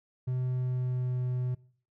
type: tone with pitch glide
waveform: triangle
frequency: 127.1 to 125.57 Hz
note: C3 to B2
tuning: -50 to +29 cents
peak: -26 dBFS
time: 0.27-1.55 s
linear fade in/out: 10 ms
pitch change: -21 cents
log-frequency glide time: 0.4-1.21 s
effects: noise-tail reverb RT60 0.5 s tail -21 dB re dry